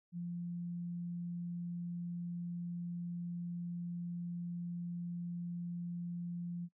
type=tone; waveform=sine; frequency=173.5 Hz; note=F3; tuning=11 cents flat; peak=-38 dBFS; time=0.12-6.69 s; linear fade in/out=50 ms; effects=noise-tail reverb RT60 0.1 s tail -25 dB re dry